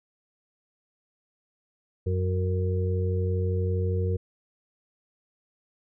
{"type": "harmonic tone", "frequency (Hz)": 92.5, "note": "F#2", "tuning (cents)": 0, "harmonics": [1, 2, 4, 5], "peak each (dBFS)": [-24, -36, -35, -32], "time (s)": [2.06, 4.17], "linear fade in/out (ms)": 10, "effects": []}